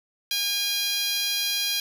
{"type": "tone with high-pass filter", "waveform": "10% pulse", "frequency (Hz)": 813, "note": "G#5", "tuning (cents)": -37, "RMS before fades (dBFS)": -26, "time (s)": [0.31, 1.8], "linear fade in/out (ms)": 2, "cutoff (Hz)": 3400, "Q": 1.1, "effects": []}